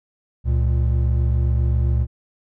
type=tone pair together; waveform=triangle; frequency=69.02 / 116.54 Hz; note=C#2 / A#2; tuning=-7 / 0 cents; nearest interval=major sixth; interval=907 cents; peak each=-15 / -19 dBFS; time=0.44-2.07 s; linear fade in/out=50 ms; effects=none